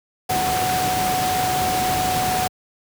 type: tone in noise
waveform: sine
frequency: 740 Hz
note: F#5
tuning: in tune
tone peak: -20 dBFS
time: 0.29-2.48 s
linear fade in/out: 10 ms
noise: pink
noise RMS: -24 dBFS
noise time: 0.29-2.48 s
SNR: +1 dB
effects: high-pass 80 Hz 12 dB/octave